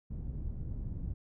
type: low-pass noise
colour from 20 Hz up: pink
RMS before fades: -38 dBFS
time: 0.1-1.14 s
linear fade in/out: 10 ms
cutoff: 140 Hz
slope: 12 dB/octave
effects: none